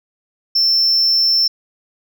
sine tone, 5360 Hz, E8, 28 cents sharp, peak -9 dBFS, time 0.55-1.48 s, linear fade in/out 10 ms, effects tanh soft clip ceiling -10 dBFS

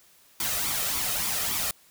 white noise with flanger, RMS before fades -28 dBFS, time 0.4-1.71 s, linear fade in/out 2 ms, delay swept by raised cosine 0.86 to 1.63 ms, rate 3.5 Hz, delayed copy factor +0.55, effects white hiss -58 dBFS RMS until 1.9 s

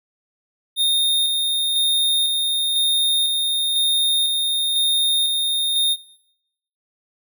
square tone with tremolo, 3672 Hz, A#7, 27 cents flat, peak -16 dBFS, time 0.76-5.97 s, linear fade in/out 50 ms, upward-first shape square, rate 1 Hz, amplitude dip 25%, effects noise-tail reverb RT60 0.9 s tail -22 dB re dry

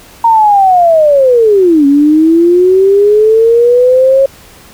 sine linear two-way sweep, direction down then up, 932.3 to 276.5 to 547 Hz, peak -3 dBFS, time 0.24-4.26 s, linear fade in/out 5 ms, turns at 1.86 s, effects pink hiss -37 dBFS RMS until 4.73 s

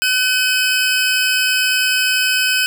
25% pulse tone pair together, 1515 / 2548 Hz, F#6 / D#7, +40 / +41 cents, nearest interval major sixth, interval 901 cents, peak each -13 dBFS, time 0.02-2.66 s, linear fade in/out 0 ms, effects none

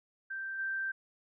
sine tone with level steps, 1567 Hz, G6, 1 cent flat, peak -36 / -32 dBFS, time 0.3-0.92 s, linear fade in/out 10 ms, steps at 0.58 s, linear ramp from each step 20 ms, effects none

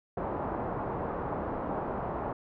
white low-pass noise, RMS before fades -34 dBFS, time 0.17-2.33 s, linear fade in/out 5 ms, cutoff 1000 Hz, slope 24 dB/octave, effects none

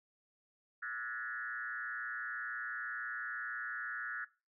sine tone with frequency modulation, 1574 Hz, G6, 7 cents sharp, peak -38 dBFS, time 0.82-4.25 s, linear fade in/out 10 ms, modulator 122 Hz, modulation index 1.9, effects noise-tail reverb RT60 0.3 s tail -19 dB re dry

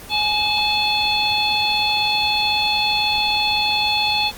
harmonic tone with a mistuned harmonic, 864 Hz, A5, 32 cents flat, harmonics 1 / 3 / 4 / 5, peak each -22 / -22 / -22 / -22 dBFS, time 0.09-4.32 s, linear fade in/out 50 ms, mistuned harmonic 1, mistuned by -49 cents, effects pink hiss -37 dBFS RMS until 4.37 s + Opus 24 kbps

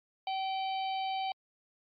harmonic tone with a mistuned harmonic, 767 Hz, G5, 38 cents flat, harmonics 1 / 3 / 4 / 5 / 6, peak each -32 / -44 / -43 / -49 / -50 dBFS, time 0.27-1.32 s, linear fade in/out 2 ms, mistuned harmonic 3, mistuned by +29 cents, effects AAC 64 kbps

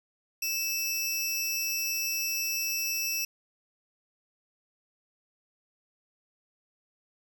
25% pulse tone pair together, 2637 / 5698 Hz, E7 / F8, 0 / +34 cents, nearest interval octave + minor second, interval 1334 cents, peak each -27 dBFS, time 0.42-3.25 s, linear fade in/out 5 ms, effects 9-bit

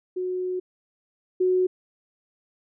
sine tone pair in turn, 366.4 / 368.1 Hz, F#4 / F#4, -17 / -9 cents, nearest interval unison, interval 8 cents, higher second, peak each -25 / -18 dBFS, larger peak second, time 0.16-0.6 / 1.4-1.67 s, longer first, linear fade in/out 10 ms, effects none

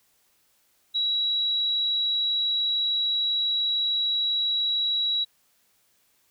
sine tone, 3889 Hz, B7, 27 cents flat, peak -22 dBFS, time 0.94-5.25 s, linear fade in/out 20 ms, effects white hiss -66 dBFS RMS until 6.3 s

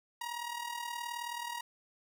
sawtooth tone with amplitude modulation, 950 Hz, A#5, 33 cents sharp, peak -31 dBFS, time 0.21-1.61 s, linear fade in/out 5 ms, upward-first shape sine, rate 38.9 Hz, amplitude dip 65%, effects none

